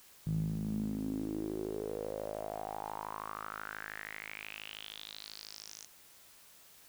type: tone with band-pass filter sweep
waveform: sawtooth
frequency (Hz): 52.9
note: G#1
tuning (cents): +33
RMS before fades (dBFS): -40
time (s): 0.26-5.85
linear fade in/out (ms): 5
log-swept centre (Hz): 150 to 6300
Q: 6.1
effects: white hiss -59 dBFS RMS until 6.88 s

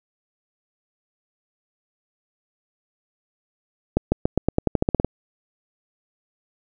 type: accelerating click train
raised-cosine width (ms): 2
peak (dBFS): -4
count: 13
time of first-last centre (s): 3.97-5.046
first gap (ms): 150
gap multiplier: 0.9
effects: none

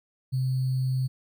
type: tone with sample-and-hold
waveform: sine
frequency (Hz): 130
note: C3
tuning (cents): -11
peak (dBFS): -23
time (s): 0.32-1.08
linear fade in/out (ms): 20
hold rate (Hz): 4410
effects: none

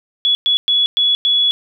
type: tone bursts at uneven times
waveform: sine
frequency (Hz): 3389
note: G#7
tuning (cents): +34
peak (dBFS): -11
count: 5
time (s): 0.25-0.35 / 0.46-0.57 / 0.68-0.86 / 0.97-1.15 / 1.25-1.51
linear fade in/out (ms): 0
effects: none

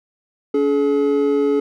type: tone pair together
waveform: triangle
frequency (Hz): 284.4 / 426.1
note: C#4 / G#4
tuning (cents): +45 / +44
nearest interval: perfect fifth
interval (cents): 699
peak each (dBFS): -17 / -14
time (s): 0.54-1.6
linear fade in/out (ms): 5
effects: none

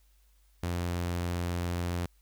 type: tone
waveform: sawtooth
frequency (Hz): 87.31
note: F2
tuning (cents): 0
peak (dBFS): -26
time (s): 0.63-2.06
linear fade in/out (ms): 5
effects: added 50 Hz sine -61 dBFS peak until 2.21 s + white hiss -71 dBFS RMS until 2.21 s

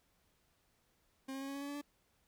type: tone with pitch steps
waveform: 40% pulse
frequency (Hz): 267 / 270.1 / 273.2 / 276.4 / 279.6 / 282.9 / 286.2 / 289.5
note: C4 / C#4 / C#4 / C#4 / C#4 / C#4 / D4 / D4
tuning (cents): +35 / -45 / -25 / -5 / +15 / +35 / -45 / -25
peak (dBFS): -40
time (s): 1.28-1.816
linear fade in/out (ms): 10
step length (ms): 67
effects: pink hiss -75 dBFS RMS until 2.27 s

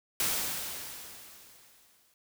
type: noise with exponential decay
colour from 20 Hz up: white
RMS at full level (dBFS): -28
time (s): 0.2-2.14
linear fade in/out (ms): 1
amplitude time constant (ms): 420
effects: none

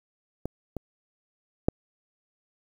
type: clicks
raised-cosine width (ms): 2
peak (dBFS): -17 / -19 / -7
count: 3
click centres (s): 0.456 / 0.767 / 1.685
effects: 8-bit

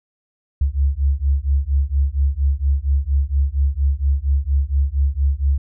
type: beating tone pair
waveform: sine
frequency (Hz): 67.5 / 71.8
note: C#2 / D2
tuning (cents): -45 / -39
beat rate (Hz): 4.3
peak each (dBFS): -18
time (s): 0.61-5.58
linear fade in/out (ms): 5
effects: none

